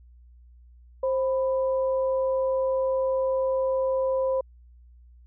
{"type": "tone pair together", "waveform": "sine", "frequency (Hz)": [527.5, 994], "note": ["C5", "B5"], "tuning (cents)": [14, 11], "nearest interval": "major seventh", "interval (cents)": 1097, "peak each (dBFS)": [-22, -34], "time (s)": [1.03, 4.41], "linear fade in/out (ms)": 5, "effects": ["added 60 Hz sine -49 dBFS peak until 5.26 s"]}